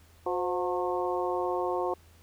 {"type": "harmonic tone with a mistuned harmonic", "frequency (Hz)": 180.5, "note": "F#3", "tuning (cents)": -43, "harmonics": [2, 3, 4, 5, 6], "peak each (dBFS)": [-31, -33, -34, -35, -36], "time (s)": [0.26, 1.94], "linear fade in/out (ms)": 5, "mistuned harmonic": 3, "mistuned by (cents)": -65, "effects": ["added 82 Hz sine -56 dBFS peak until 2.22 s", "pink hiss -61 dBFS RMS until 2.22 s"]}